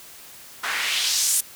white noise with band-pass filter sweep, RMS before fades -23 dBFS, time 0.63-1.41 s, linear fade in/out 10 ms, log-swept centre 1300 to 10000 Hz, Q 1.7, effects white hiss -44 dBFS RMS until 1.55 s

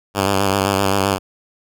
5% pulse tone with vibrato, 98 Hz, G2, in tune, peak -4 dBFS, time 0.14-1.19 s, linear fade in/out 50 ms, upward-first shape square, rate 7.7 Hz, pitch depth 37 cents each way, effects none

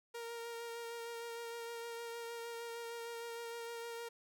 sawtooth tone with vibrato, 466.2 Hz, A#4, in tune, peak -39 dBFS, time 0.14-4.09 s, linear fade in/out 10 ms, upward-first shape sine, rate 6.5 Hz, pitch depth 16 cents each way, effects none

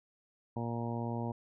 harmonic tone, 117.4 Hz, A#2, 13 cents sharp, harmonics 1 / 2 / 3 / 4 / 5 / 6 / 7 / 8, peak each -37 / -38 / -44 / -45 / -46 / -47 / -46 / -45 dBFS, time 0.56-1.32 s, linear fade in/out 5 ms, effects none

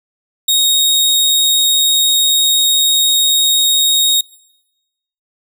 sawtooth tone, 3749 Hz, A#7, 9 cents sharp, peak -7 dBFS, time 0.48-4.21 s, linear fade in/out 5 ms, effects noise-tail reverb RT60 1.0 s tail -23 dB re dry

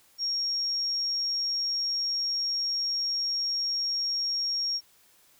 sine tone, 5570 Hz, F8, 5 cents flat, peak -26 dBFS, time 0.18-4.81 s, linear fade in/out 50 ms, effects white hiss -61 dBFS RMS until 5.39 s

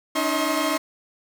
sawtooth tone cluster, 285.5 / 313.7 / 640 / 1068 Hz, D4 / D#4 / D#5 / C6, -49 / +14 / +49 / +35 cents, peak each -23 dBFS, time 0.15-0.78 s, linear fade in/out 10 ms, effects none

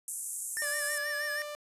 white band-pass noise, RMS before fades -38 dBFS, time 0.08-0.98 s, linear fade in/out 0 ms, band 7300 to 11000 Hz, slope 48 dB/octave
square tone with vibrato, 1760 Hz, A6, in tune, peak -33 dBFS, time 0.57-1.42 s, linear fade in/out 0 ms, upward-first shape sine, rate 6.3 Hz, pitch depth 74 cents each way
sawtooth tone with pitch glide, 587.3 to 592.4 Hz, D5 to D5, 0 to +15 cents, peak -34 dBFS, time 0.62-1.55 s, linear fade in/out 0 ms, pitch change +15 cents, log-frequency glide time 1.08-1.33 s
effects resampled to 32000 Hz

